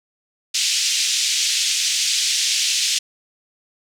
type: band-pass noise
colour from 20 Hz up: white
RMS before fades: -20 dBFS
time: 0.54-2.99 s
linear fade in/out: 10 ms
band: 2600 to 6900 Hz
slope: 24 dB/octave
effects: none